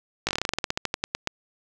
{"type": "slowing click train", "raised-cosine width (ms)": 0.2, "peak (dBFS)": -7, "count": 19, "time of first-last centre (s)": [0.27, 1.273], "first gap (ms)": 18, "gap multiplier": 1.12, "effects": []}